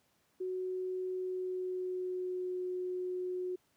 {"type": "tone with pitch glide", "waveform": "sine", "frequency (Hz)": [370, 364.5], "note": ["F#4", "F#4"], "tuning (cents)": [0, -26], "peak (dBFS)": -34, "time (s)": [0.4, 3.56], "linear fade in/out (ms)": 10, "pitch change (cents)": -26, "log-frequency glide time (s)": [1.13, 2.6], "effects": ["pink hiss -73 dBFS RMS until 3.76 s", "high-pass 100 Hz 12 dB/octave"]}